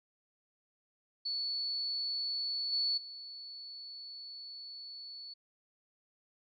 sine tone with level steps, 4435 Hz, C#8, in tune, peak -33 / -29 / -44 dBFS, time 1.25-5.34 s, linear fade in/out 10 ms, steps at 2.72 / 2.97 s, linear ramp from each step 10 ms, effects none

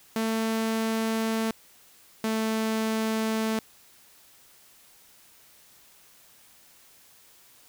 sawtooth tone pair in turn, 223.1 / 220.8 Hz, A3 / A3, +24 / +6 cents, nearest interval unison, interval 18 cents, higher first, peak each -21 dBFS, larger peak neither, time 0.16-1.51 / 2.24-3.59 s, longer neither, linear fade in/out 2 ms, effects white hiss -56 dBFS RMS until 7.68 s

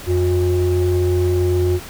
sine tone pair together, 89.1 / 359.9 Hz, F2 / F#4, +35 / -48 cents, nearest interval 2 octaves, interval 2417 cents, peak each -15 dBFS, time 0.06-1.8 s, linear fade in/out 50 ms, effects tanh soft clip ceiling -10 dBFS + pink hiss -35 dBFS RMS until 1.89 s

